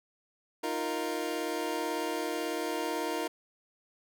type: chord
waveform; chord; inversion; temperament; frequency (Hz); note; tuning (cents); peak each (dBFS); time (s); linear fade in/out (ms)
25% pulse; Eb suspended second; none; equal; 311.1 / 349.2 / 466.2; Eb4 / F4 / Bb4; 0 / 0 / 0; -32; 0.63-3.28; 10
effects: none